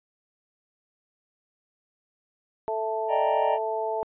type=harmonic tone; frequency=220 Hz; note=A3; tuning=in tune; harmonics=2 / 3 / 4; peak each=-30 / -30 / -30 dBFS; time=2.68-4.03 s; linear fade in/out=0 ms
type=chord; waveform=triangle; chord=Eb major seventh; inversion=third; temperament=equal; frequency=587.3 / 622.3 / 784 / 932.3 Hz; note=D5 / Eb5 / G5 / Bb5; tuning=0 / 0 / 0 / 0 cents; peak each=-26 dBFS; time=3.08-3.59 s; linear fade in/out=50 ms
effects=resampled to 8000 Hz